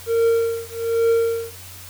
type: tone with tremolo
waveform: triangle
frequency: 459.8 Hz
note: A#4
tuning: 24 cents flat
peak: -11 dBFS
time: 0.06-1.56 s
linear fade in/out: 50 ms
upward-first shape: triangle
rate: 1.2 Hz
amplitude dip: 100%
effects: added 91 Hz sine -42 dBFS peak until 1.89 s + white hiss -40 dBFS RMS until 1.89 s